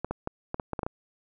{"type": "clicks", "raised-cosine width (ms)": 1, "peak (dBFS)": -16, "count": 9, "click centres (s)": [0.046, 0.11, 0.274, 0.544, 0.598, 0.733, 0.792, 0.832, 0.865], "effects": []}